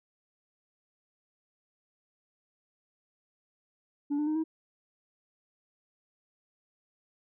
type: tone with pitch steps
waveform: sine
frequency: 288.5 / 298.3 / 308.5 / 319 Hz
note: D4 / D4 / D#4 / D#4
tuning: -31 / +27 / -15 / +43 cents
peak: -24 dBFS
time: 4.1-4.44 s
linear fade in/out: 20 ms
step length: 85 ms
effects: tanh soft clip ceiling -26 dBFS